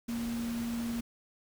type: tone in noise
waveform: sine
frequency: 233.7 Hz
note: A#3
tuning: 5 cents sharp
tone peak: -32 dBFS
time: 0.08-1.01 s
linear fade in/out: 10 ms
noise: pink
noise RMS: -44 dBFS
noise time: 0.08-1.01 s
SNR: +9 dB
effects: none